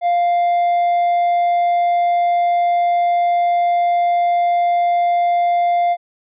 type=tone; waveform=triangle; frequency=698.5 Hz; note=F5; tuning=in tune; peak=-11 dBFS; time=0.01-5.97 s; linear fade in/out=50 ms; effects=resampled to 8000 Hz

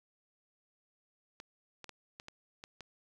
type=clicks; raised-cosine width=0.2 ms; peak=-29 dBFS; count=7; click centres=1.401 / 1.843 / 1.893 / 2.199 / 2.284 / 2.639 / 2.807 s; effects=11-bit

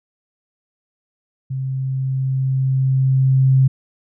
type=tone with level ramp; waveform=sine; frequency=132.5 Hz; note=C3; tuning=22 cents sharp; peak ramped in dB=-21 to -9 dBFS; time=1.5-3.68 s; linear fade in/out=10 ms; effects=none

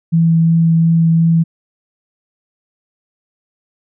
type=tone with vibrato; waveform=sine; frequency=164.81 Hz; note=E3; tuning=in tune; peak=-8 dBFS; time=0.12-1.44 s; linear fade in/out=20 ms; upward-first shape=triangle; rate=2.8 Hz; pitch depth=10 cents each way; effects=none

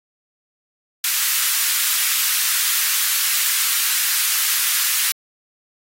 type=high-pass noise; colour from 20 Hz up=white; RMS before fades=-19 dBFS; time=1.04-5.12 s; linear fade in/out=2 ms; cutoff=1300 Hz; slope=24 dB/octave; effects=AAC 48 kbps

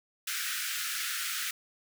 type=high-pass noise; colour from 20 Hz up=pink; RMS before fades=-34 dBFS; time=0.27-1.51 s; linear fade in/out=5 ms; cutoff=1300 Hz; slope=96 dB/octave; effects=none

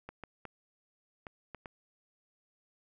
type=clicks; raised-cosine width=0.5 ms; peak=-28 dBFS; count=6; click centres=0.09 / 0.237 / 0.453 / 1.268 / 1.547 / 1.658 s; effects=none

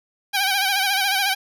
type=tone with vibrato; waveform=10% pulse; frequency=784 Hz; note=G5; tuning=in tune; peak=-10 dBFS; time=0.33-1.35 s; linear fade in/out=20 ms; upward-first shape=sine; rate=14 Hz; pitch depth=68 cents each way; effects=none

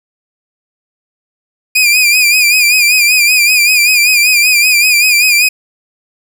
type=tone with vibrato; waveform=sawtooth; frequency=2437 Hz; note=D#7; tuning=37 cents flat; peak=-3 dBFS; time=1.75-5.49 s; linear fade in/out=10 ms; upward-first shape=sine; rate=5.2 Hz; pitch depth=71 cents each way; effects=none

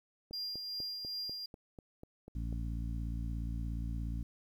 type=click train; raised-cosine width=2 ms; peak=-35 dBFS; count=10; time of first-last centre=0.31-2.527 s; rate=4.06 Hz
type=tone with tremolo; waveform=triangle; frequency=4800 Hz; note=D8; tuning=37 cents sharp; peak=-35 dBFS; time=0.33-1.46 s; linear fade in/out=5 ms; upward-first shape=triangle; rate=2.6 Hz; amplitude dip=40%
type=harmonic tone; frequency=57 Hz; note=A#1; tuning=38 cents flat; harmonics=1 / 2 / 3 / 4 / 5; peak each=-36 / -42 / -46 / -48 / -50 dBFS; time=2.35-4.23 s; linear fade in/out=5 ms
effects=11-bit

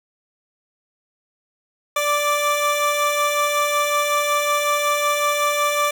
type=tone pair together; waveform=25% pulse; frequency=585 / 1175.4 Hz; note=D5 / D6; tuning=-7 / +1 cents; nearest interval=octave; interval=1208 cents; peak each=-17 dBFS; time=1.96-5.91 s; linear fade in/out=5 ms; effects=none

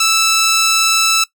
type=tone; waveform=10% pulse; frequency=1318.5 Hz; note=E6; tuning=in tune; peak=-3 dBFS; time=0-1.24 s; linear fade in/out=5 ms; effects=noise-tail reverb RT60 0.1 s tail -19 dB re dry

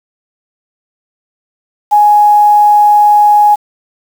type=tone with quantisation; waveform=sine; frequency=833 Hz; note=G#5; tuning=5 cents sharp; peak=-3 dBFS; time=1.91-3.56 s; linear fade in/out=20 ms; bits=5; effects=none

